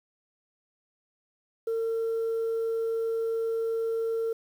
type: tone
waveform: sine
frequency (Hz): 453.8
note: A#4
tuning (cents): -47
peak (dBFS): -24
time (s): 1.67-4.33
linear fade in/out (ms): 5
effects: tanh soft clip ceiling -24 dBFS + 9-bit